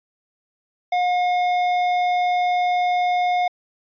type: tone with tanh clipping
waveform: sine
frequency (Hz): 718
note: F5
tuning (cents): +48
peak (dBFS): -19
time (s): 0.92-3.48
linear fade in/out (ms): 5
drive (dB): 12
effects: resampled to 11025 Hz